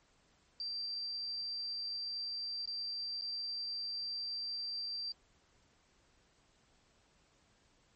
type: tone with dropouts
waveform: sine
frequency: 4699 Hz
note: D8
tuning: in tune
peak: -37 dBFS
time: 0.6-5.12 s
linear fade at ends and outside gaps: 1 ms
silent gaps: 2.656-2.675 / 3.212-3.22 s
effects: pink hiss -70 dBFS RMS until 7.95 s + MP3 32 kbps